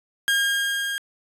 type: tone with level ramp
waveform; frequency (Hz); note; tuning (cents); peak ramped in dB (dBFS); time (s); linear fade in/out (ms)
30% pulse; 1618; G#6; -46; -15 to -23; 0.28-0.98; 0
effects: resampled to 32000 Hz + 9-bit